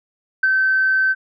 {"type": "tone with ADSR envelope", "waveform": "sine", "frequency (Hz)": 1541, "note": "G6", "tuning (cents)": -30, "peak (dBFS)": -10, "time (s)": [0.43, 1.15], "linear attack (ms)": 6, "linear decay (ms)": 32, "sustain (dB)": -3, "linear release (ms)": 39, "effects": ["tanh soft clip ceiling -8 dBFS"]}